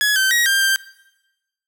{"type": "tone with pitch steps", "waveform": "sawtooth", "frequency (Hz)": [1686, 1547, 1898, 1590, 1577], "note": ["G#6", "G6", "A#6", "G6", "G6"], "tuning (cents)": [26, -23, 31, 24, 10], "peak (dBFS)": -11, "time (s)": [0.01, 0.76], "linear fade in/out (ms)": 0, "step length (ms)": 150, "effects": ["noise-tail reverb RT60 1.0 s tail -21 dB re dry"]}